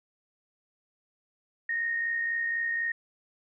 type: tone with amplitude modulation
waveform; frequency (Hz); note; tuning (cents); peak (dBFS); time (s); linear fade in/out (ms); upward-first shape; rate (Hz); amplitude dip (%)
sine; 1854; A#6; -10; -25; 1.69-2.92; 5; sine; 64; 40
effects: none